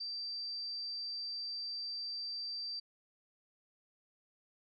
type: tone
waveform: sine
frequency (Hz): 4677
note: D8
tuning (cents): -8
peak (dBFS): -38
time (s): 0-2.8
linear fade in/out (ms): 10
effects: none